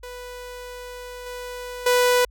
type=tone with level steps; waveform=sawtooth; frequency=493.9 Hz; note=B4; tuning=in tune; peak=-31 / -28 / -12 dBFS; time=0.03-2.25 s; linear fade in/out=5 ms; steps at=1.26 / 1.86 s; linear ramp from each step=5 ms; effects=added 50 Hz sine -46 dBFS peak until 2.3 s